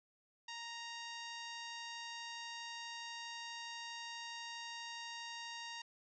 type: tone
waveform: 10% pulse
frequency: 932.3 Hz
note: A#5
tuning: in tune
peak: -36 dBFS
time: 0.48-5.82 s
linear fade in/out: 5 ms
effects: resampled to 16000 Hz